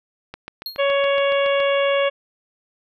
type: click train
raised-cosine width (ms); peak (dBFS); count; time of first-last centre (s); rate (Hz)
0.3; -17; 10; 0.34-1.602; 7.13
type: tone with exponential decay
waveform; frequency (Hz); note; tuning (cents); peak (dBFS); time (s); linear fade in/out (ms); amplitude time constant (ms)
square; 4265; C8; +32; -24; 0.66-0.84; 1; 39
type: harmonic tone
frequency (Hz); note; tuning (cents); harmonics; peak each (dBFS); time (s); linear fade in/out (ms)
558; C#5; +11; 1 / 2 / 3 / 4 / 5 / 6; -17 / -26 / -29 / -28 / -28 / -32; 0.78-2.1; 20
effects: none